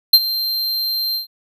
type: tone with ADSR envelope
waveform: square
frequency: 4155 Hz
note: C8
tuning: 13 cents flat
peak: -3 dBFS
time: 0.13-1.27 s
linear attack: 6 ms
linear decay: 51 ms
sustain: -16 dB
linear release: 120 ms
effects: none